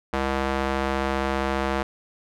square tone with band-pass filter, 67.4 Hz, C#2, 48 cents flat, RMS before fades -25 dBFS, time 0.13-1.83 s, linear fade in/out 5 ms, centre 1000 Hz, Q 0.62, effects none

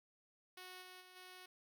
5% pulse tone with level steps, 367.6 Hz, F#4, 11 cents flat, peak -40 / -43 / -48 / -43 dBFS, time 0.57-1.46 s, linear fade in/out 5 ms, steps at 0.81 / 1 / 1.15 s, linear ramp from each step 20 ms, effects none

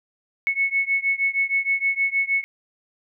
sine beating tone pair, 2200 / 2206.4 Hz, C#7 / C#7, -14 / -9 cents, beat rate 6.4 Hz, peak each -22 / -23 dBFS, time 0.47-2.44 s, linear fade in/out 0 ms, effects none

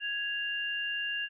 sine tone pair together, 1661.2 / 2792 Hz, G#6 / F7, 0 / -1 cents, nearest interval major sixth, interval 899 cents, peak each -34 / -33 dBFS, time 0-1.29 s, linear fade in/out 50 ms, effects none

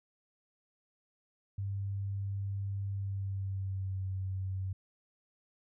sine tone with pitch glide, 98.9 to 94.93 Hz, G2 to F#2, +16 to +45 cents, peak -33 dBFS, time 1.58-4.73 s, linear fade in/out 5 ms, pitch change -71 cents, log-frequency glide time 2.9-4.04 s, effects none

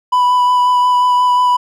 triangle tone with vibrato, 991 Hz, B5, 6 cents sharp, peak -7 dBFS, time 0.12-1.57 s, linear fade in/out 10 ms, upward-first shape sine, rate 5.6 Hz, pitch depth 12 cents each way, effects none

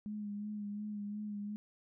sine tone with vibrato, 207.7 Hz, G#3, in tune, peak -38 dBFS, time 0.06-1.56 s, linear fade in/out 0 ms, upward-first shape sine, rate 2.8 Hz, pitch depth 31 cents each way, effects none

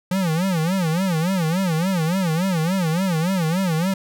square tone with vibrato, 174.61 Hz, F3, in tune, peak -19 dBFS, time 0.11-3.94 s, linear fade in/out 5 ms, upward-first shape sine, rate 3.5 Hz, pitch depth 190 cents each way, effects none

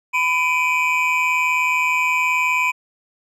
triangle tone cluster, 1002 / 2329 / 2488 Hz, B5 / D7 / D#7, +25 / -15 / -1 cents, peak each -19 dBFS, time 0.13-2.72 s, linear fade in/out 20 ms, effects none

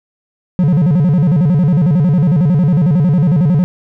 triangle tone with vibrato, 161.1 Hz, E3, 39 cents flat, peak -6 dBFS, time 0.59-3.64 s, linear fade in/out 0 ms, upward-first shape square, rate 11 Hz, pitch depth 210 cents each way, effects none

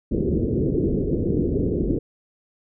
white low-pass noise, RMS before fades -22 dBFS, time 0.11-1.99 s, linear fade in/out 10 ms, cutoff 440 Hz, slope 48 dB/octave, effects none

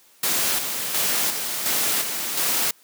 white noise with tremolo, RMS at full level -22 dBFS, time 0.23-2.71 s, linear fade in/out 5 ms, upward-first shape square, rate 1.4 Hz, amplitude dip 45%, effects white hiss -55 dBFS RMS until 2.83 s + high-pass 150 Hz 12 dB/octave

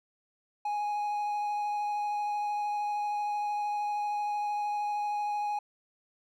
triangle tone with vibrato, 830.6 Hz, G#5, in tune, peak -27 dBFS, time 0.65-5.59 s, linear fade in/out 5 ms, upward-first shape triangle, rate 13 Hz, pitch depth 12 cents each way, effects none

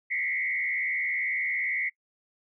sine tone with frequency modulation, 2093 Hz, C7, in tune, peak -26 dBFS, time 0.1-1.9 s, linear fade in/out 20 ms, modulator 77.9 Hz, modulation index 1.7, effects noise-tail reverb RT60 0.1 s tail -23 dB re dry

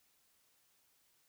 silence, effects white hiss -73 dBFS RMS until 1.28 s

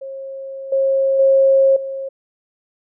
sine tone with level steps, 540 Hz, C#5, 45 cents flat, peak -27 / -13 / -9 / -23 dBFS, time 0.01-2.09 s, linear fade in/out 10 ms, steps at 0.72 / 1.19 / 1.76 s, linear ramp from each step 5 ms, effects none

